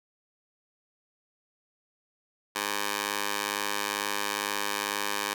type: tone with high-pass filter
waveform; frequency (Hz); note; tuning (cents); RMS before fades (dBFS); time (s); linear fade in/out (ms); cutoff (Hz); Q
15% pulse; 102.2; G#2; -27; -31; 2.55-5.34; 10; 850; 0.61
effects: none